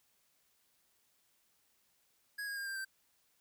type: tone with pitch steps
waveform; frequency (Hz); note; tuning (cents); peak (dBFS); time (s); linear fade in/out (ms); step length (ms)
square; 1659 / 1634.3 / 1609.9 / 1585.9 / 1562.3; G#6 / G#6 / G6 / G6 / G6; -2 / -28 / +46 / +20 / -6; -39; 2.38-2.85; 10; 94
effects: white hiss -74 dBFS RMS until 3.4 s